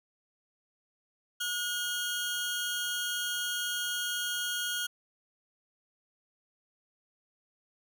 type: tone pair together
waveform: sawtooth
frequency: 1444 / 3242 Hz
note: F#6 / G#7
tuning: -43 / -42 cents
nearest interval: octave + major second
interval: 1401 cents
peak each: -30 / -31 dBFS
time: 1.4-4.87 s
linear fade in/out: 10 ms
effects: none